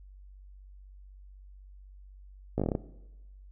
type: slowing click train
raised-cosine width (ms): 2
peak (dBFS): -15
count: 8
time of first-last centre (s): 2.58-2.752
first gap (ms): 17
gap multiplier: 1.12
effects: noise-tail reverb RT60 1.0 s tail -18 dB re dry + added 48 Hz sine -48 dBFS peak until 3.51 s